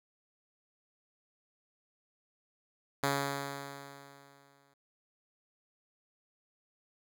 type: tone with exponential decay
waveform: 5% pulse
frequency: 140 Hz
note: C#3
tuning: 18 cents sharp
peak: -16 dBFS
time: 3.03-4.74 s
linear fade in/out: 5 ms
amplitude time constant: 370 ms
effects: none